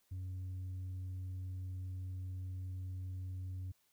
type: tone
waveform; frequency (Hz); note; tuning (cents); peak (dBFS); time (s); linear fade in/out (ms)
sine; 92.5; F#2; 0; -37; 0.11-3.72; 10
effects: tanh soft clip ceiling -39 dBFS + white hiss -75 dBFS RMS until 3.92 s